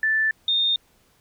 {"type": "tone pair in turn", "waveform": "sine", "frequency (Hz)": [1760, 3655], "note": ["A6", "A#7"], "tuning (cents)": [0, -35], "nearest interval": "octave + minor second", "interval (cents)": 1265, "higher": "second", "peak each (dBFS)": -18, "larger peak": "neither", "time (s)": [[0.03, 0.31], [0.48, 0.76]], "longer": "neither", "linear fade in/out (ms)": 2, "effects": ["pink hiss -61 dBFS RMS until 1.2 s"]}